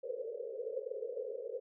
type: band-pass noise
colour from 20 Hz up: pink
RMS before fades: -41 dBFS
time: 0.03-1.6 s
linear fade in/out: 10 ms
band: 430 to 540 Hz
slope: 96 dB/octave
effects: none